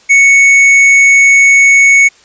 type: tone with hard clipping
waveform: triangle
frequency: 2217 Hz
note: C#7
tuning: in tune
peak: -4 dBFS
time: 0.09-2.09 s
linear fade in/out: 20 ms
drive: 10 dB
effects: white hiss -44 dBFS RMS until 2.24 s + resampled to 16000 Hz